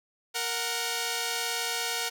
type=tone pair together; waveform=5% pulse; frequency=464.9 / 736 Hz; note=A#4 / F#5; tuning=-5 / -9 cents; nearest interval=minor sixth; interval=796 cents; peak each=-20 dBFS; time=0.34-2.1 s; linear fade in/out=20 ms; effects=none